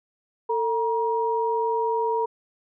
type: tone pair together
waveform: sine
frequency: 449 / 949.1 Hz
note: A4 / A#5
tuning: +35 / +31 cents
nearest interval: octave + minor second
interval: 1296 cents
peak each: -24 dBFS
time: 0.49-2.26 s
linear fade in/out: 10 ms
effects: none